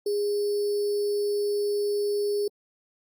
sine tone with sample-and-hold, 410 Hz, G#4, 22 cents flat, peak -23 dBFS, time 0.06-2.48 s, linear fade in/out 5 ms, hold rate 4900 Hz, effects Opus 48 kbps

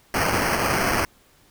violet noise with sample-and-hold, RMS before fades -22 dBFS, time 0.14-1.05 s, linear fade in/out 2 ms, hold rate 3675 Hz, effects pink hiss -57 dBFS RMS until 1.5 s

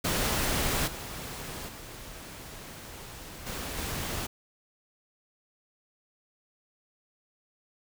pink noise with level steps, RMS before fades -28 / -39 / -44 / -36 / -34 dBFS, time 0.04-4.27 s, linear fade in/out 10 ms, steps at 0.87 / 1.68 / 3.46 / 3.77 s, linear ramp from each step 10 ms, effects none

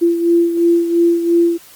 sine beating tone pair, 340 / 342.9 Hz, F4 / F4, -46 / -32 cents, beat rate 2.9 Hz, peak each -11 / -18 dBFS, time 0.01-1.58 s, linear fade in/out 20 ms, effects white hiss -42 dBFS RMS until 1.75 s + Opus 24 kbps

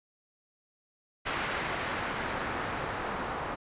white noise with low-pass filter sweep, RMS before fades -34 dBFS, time 1.25-3.56 s, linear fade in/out 20 ms, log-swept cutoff 2000 to 1100 Hz, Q 1, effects resampled to 8000 Hz

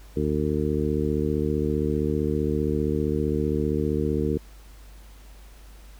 harmonic tone, 75.3 Hz, D2, 44 cents sharp, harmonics 1 / 2 / 3 / 4 / 5 / 6, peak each -29 / -29 / -29 / -29 / -29 / -29 dBFS, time 0.16-4.38 s, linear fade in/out 10 ms, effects added 50 Hz sine -44 dBFS peak until 5.99 s + pink hiss -54 dBFS RMS until 5.99 s

